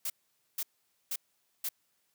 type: noise bursts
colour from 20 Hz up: blue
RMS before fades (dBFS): -34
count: 4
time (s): 0.05-1.69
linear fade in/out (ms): 5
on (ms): 50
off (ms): 480
effects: white hiss -75 dBFS RMS until 2.14 s + high-pass 80 Hz 12 dB/octave